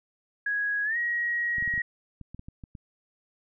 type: tone with pitch glide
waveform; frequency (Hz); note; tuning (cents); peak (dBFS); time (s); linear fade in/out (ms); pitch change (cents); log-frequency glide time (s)
sine; 1661.2 to 1897.2; G#6 to A#6; 0 to +30; -25; 0.46-1.82; 5; +230; 0.84-0.97
type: clicks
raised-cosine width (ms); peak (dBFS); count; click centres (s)
5; -29; 11; 1.583 / 1.625 / 1.677 / 1.739 / 1.778 / 2.213 / 2.346 / 2.394 / 2.485 / 2.638 / 2.752
effects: none